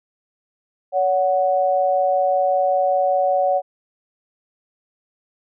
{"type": "tone pair together", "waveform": "sine", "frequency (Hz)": [565.2, 740], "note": ["C#5", "F#5"], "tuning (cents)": [34, 0], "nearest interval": "perfect fourth", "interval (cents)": 466, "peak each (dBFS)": [-18, -18], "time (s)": [0.92, 3.62], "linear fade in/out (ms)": 50, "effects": []}